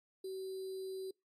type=tone with sample-and-hold; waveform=sine; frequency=380 Hz; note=F#4; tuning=46 cents sharp; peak=-39 dBFS; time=0.24-1.11 s; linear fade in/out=5 ms; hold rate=4410 Hz; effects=noise-tail reverb RT60 0.2 s tail -24 dB re dry + MP3 64 kbps